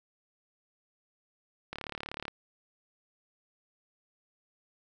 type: click train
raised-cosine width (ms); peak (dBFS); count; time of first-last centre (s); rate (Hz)
0.3; -21; 21; 1.73-2.281; 36.3
effects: none